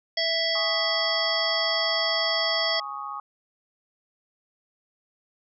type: harmonic tone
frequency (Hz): 660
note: E5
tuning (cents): +2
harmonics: 1 / 3 / 5 / 7 / 8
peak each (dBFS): -29 / -29 / -29 / -29 / -29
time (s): 0.17-2.8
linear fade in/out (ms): 5
type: chord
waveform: sine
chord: Ab suspended fourth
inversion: none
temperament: equal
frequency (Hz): 830.6 / 1108.7 / 1244.5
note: Ab5 / Db6 / Eb6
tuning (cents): 0 / 0 / 0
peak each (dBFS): -38 / -35 / -35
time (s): 0.55-3.2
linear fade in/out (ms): 2
effects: none